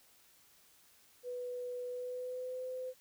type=tone with pitch glide; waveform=sine; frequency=493.9 to 510.7 Hz; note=B4 to C5; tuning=0 to -42 cents; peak=-38 dBFS; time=1.23-2.94 s; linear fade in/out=50 ms; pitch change=+58 cents; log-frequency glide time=1.89-2.66 s; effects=white hiss -65 dBFS RMS until 3 s